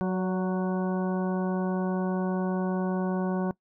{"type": "harmonic tone with a mistuned harmonic", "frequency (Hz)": 185, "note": "F#3", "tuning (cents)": 0, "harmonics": [1, 2, 3, 4, 5, 6, 8], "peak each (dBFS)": [-26, -32, -36, -38, -40, -42, -44], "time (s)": [0.01, 3.51], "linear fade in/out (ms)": 0, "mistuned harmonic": 3, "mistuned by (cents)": 30, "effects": ["noise-tail reverb RT60 0.1 s tail -21 dB re dry"]}